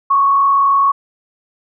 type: tone with frequency modulation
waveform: sine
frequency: 1108.7 Hz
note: C#6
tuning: in tune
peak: -9 dBFS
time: 0.1-0.92 s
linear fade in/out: 10 ms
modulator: 42.1 Hz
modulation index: 0.5
effects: none